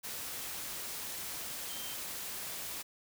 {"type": "tone in noise", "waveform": "sine", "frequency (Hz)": 3136, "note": "G7", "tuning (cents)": 0, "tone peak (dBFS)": -47, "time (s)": [1.68, 1.96], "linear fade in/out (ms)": 20, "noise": "white", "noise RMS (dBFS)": -41, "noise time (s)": [0.03, 2.83], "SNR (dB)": -9, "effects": []}